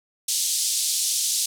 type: band-pass noise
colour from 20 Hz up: white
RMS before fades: -24 dBFS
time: 0.28-1.46 s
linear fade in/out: 5 ms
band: 3800 to 10000 Hz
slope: 24 dB/octave
effects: none